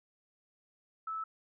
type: tone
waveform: sine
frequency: 1308 Hz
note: E6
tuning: 14 cents flat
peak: -35 dBFS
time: 1.07-1.24 s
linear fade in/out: 5 ms
effects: none